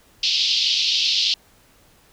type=band-pass noise; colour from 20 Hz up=white; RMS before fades=-20 dBFS; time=0.23-1.34 s; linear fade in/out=2 ms; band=2800 to 5000 Hz; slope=48 dB/octave; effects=pink hiss -55 dBFS RMS until 2.12 s